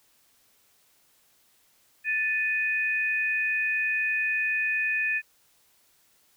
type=tone pair together; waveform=sine; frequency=1759 / 2488 Hz; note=A6 / D#7; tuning=-1 / -1 cents; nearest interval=tritone; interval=600 cents; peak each=-27 / -26 dBFS; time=2.04-5.22 s; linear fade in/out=50 ms; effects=white hiss -64 dBFS RMS until 6.36 s